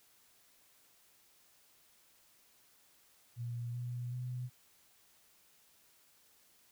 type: tone with pitch steps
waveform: sine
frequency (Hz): 119.3 / 122.02 / 124.8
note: A#2 / B2 / B2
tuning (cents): +41 / -20 / +19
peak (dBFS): -37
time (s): 3.36-4.5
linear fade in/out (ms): 50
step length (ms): 380
effects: white hiss -67 dBFS RMS until 6.71 s